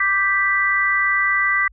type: chord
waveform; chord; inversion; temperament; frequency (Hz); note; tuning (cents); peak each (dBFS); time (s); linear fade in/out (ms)
sine; G major; second; equal; 1174.7 / 1568 / 1975.5; D6 / G6 / B6; 0 / 0 / 0; -22 / -23 / -17; 0-1.68; 5
effects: added 50 Hz sine -46 dBFS peak until 1.72 s